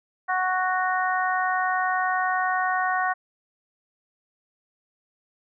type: harmonic tone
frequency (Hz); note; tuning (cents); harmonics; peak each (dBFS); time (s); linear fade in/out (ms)
370; F#4; 0; 2 / 3 / 4 / 5; -25 / -27 / -28 / -29; 0.28-3.14; 20
effects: none